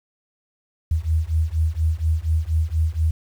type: beating tone pair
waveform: sine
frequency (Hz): 77.78 / 81.98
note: D#2 / E2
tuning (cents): 0 / -9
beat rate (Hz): 4.2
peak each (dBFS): -21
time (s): 0.91-3.11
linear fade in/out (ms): 5
effects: 8-bit